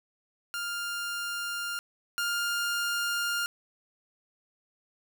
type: tone pair in turn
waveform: sawtooth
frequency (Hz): 1400 / 1405.5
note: F6 / F6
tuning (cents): +4 / +11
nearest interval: unison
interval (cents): 7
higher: second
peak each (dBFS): -28 / -24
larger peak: second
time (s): 0.54-1.79 / 2.18-3.46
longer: second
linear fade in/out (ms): 0
effects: none

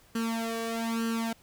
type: tone with flanger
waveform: sawtooth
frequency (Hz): 227.9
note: A#3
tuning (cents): -39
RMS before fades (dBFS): -31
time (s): 0.15-1.33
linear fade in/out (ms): 5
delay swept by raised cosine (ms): 0.67 to 1.77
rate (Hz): 1.1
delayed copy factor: +0.85
effects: pink hiss -60 dBFS RMS until 1.42 s

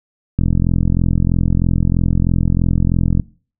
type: click train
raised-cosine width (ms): 5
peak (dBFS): -3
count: 122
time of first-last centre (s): 0.39-3.197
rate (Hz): 43.1
effects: noise-tail reverb RT60 0.4 s tail -22 dB re dry

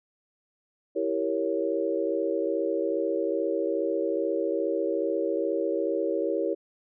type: chord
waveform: sine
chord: E diminished seventh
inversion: none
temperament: equal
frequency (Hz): 329.6 / 392 / 466.2 / 554.4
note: E4 / G4 / Bb4 / Db5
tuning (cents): 0 / 0 / 0 / 0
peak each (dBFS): -30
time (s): 0.95-6.55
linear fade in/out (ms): 20
effects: none

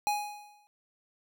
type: tone with exponential decay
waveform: square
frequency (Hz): 830.6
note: G#5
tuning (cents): 0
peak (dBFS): -25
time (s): 0.07-0.67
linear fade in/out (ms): 0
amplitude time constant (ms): 130
effects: none

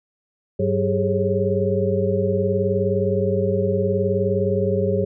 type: tone cluster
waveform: sine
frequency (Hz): 99.2 / 188.9 / 401.2 / 420.5 / 545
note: G2 / F#3 / G4 / G#4 / C#5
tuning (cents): +21 / +36 / +40 / +22 / -29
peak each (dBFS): -24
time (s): 0.59-5.05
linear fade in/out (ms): 10
effects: none

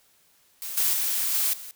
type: noise with level steps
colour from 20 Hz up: blue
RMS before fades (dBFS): -34 / -23 / -26 / -24 / -40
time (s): 0.62-1.71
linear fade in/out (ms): 0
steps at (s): 0.77 / 0.93 / 1.34 / 1.53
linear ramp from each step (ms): 5
effects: white hiss -62 dBFS RMS until 1.75 s

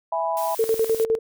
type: chord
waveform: sine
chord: E major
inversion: none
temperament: equal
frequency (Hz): 659.3 / 830.6 / 987.8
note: E5 / G#5 / B5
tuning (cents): 0 / 0 / 0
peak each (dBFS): -25 / -27 / -26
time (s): 0.12-0.55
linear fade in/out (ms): 5
type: noise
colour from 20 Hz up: blue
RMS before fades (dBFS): -35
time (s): 0.37-1.04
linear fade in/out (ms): 0
type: tone with tremolo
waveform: sine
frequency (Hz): 447.9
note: A4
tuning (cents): +31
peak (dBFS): -16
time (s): 0.59-1.19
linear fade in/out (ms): 5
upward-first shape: square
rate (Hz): 9.8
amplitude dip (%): 75
effects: none

